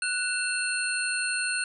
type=tone cluster; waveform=sine; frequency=1479 / 2682 / 4247 / 8910 Hz; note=F#6 / E7 / C8 / C#9; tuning=-1 / +29 / +25 / +8 cents; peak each=-29 / -32 / -34 / -32 dBFS; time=0.02-1.64 s; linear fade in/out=2 ms; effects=none